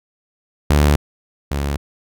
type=tone pair in turn; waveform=sawtooth; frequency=73.42 / 70.79 Hz; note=D2 / C#2; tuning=0 / +37 cents; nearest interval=minor second; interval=63 cents; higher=first; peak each=-7 / -15 dBFS; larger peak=first; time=0.7-0.96 / 1.51-1.77 s; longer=neither; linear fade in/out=5 ms; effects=none